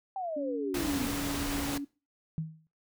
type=exponential sweep; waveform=sine; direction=down; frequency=790 to 235.2 Hz; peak=-32 dBFS; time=0.16-1.07 s; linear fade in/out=2 ms
type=tone; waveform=sine; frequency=283 Hz; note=C#4; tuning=36 cents sharp; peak=-33 dBFS; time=0.36-1.85 s; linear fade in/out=10 ms
type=noise; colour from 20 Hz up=pink; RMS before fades=-35 dBFS; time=0.74-1.78 s; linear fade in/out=5 ms
type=tone with exponential decay; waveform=sine; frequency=158.8 Hz; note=D#3; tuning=36 cents sharp; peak=-27 dBFS; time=2.38-2.67 s; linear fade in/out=0 ms; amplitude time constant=61 ms
effects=noise-tail reverb RT60 0.3 s tail -20 dB re dry